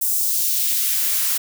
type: noise with high-pass filter sweep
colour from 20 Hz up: blue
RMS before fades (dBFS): -20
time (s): 0.01-1.38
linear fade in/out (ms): 10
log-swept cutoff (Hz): 8200 to 840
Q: 0.9
effects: none